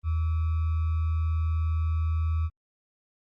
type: tone with sample-and-hold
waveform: sine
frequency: 80.5 Hz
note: E2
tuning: 41 cents flat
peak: -23 dBFS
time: 0.03-2.5 s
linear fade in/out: 50 ms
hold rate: 1225 Hz
effects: low-pass 2000 Hz 12 dB/octave + Opus 32 kbps